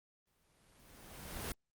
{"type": "noise with exponential growth", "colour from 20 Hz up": "pink", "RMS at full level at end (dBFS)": -39, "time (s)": [0.27, 1.52], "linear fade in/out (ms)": 2, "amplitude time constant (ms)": 270, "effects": ["Opus 24 kbps"]}